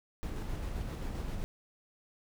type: noise with tremolo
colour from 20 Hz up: brown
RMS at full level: -36 dBFS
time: 0.23-1.44 s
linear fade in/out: 0 ms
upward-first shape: square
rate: 7.6 Hz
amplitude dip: 25%
effects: none